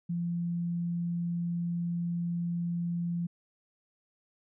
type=tone; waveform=sine; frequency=171.9 Hz; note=F3; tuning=27 cents flat; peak=-29 dBFS; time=0.09-3.27 s; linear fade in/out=10 ms; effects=none